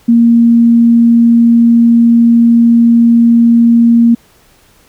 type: tone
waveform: sine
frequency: 233.4 Hz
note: A#3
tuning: 2 cents sharp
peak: -3 dBFS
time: 0.08-4.15 s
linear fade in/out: 10 ms
effects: pink hiss -47 dBFS RMS until 4.88 s